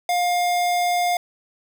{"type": "tone", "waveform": "square", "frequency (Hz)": 708, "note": "F5", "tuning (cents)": 23, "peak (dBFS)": -19, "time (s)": [0.09, 1.17], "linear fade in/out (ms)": 2, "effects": []}